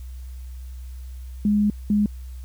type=tone bursts at uneven times; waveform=sine; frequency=207.7 Hz; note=G#3; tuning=in tune; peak=-16 dBFS; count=2; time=1.45-1.7 / 1.9-2.06 s; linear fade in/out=2 ms; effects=added 63 Hz sine -33 dBFS peak until 2.44 s + white hiss -56 dBFS RMS until 2.44 s